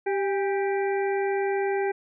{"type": "harmonic tone with a mistuned harmonic", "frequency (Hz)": 392, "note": "G4", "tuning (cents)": 0, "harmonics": [1, 2, 4, 5, 6], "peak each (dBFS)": [-24, -30, -36, -38, -40], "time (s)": [0.06, 1.92], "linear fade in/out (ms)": 10, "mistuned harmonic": 2, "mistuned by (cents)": 52, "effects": []}